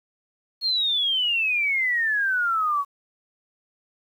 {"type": "exponential sweep", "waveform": "sine", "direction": "down", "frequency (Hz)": [4320, 1107], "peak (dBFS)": -20, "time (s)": [0.61, 2.85], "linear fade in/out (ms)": 50, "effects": ["9-bit"]}